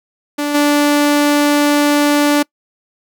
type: tone with level steps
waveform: sawtooth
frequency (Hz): 291.8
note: D4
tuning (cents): -11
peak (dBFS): -12 / -6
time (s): 0.38-2.43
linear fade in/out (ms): 10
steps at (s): 0.54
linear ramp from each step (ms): 10
effects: noise-tail reverb RT60 0.1 s tail -25 dB re dry